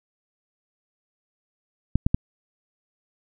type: clicks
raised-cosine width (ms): 5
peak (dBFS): -6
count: 3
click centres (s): 1.956 / 2.065 / 2.145
effects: none